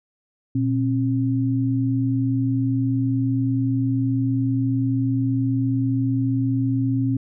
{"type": "tone pair together", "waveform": "sine", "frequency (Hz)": [119.6, 268.5], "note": ["A#2", "C4"], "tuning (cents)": [45, 45], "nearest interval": "octave + major second", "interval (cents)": 1400, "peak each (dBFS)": -21, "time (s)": [0.55, 7.17], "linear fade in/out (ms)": 5, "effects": []}